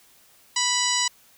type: harmonic tone with a mistuned harmonic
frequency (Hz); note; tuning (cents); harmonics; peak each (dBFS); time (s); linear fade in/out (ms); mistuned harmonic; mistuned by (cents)
987.8; B5; 0; 1 / 2 / 3 / 4 / 5 / 6 / 7 / 8; -29 / -29 / -29 / -29 / -29 / -29 / -29 / -29; 0.56-1.08; 5; 6; -62
effects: white hiss -56 dBFS RMS until 1.37 s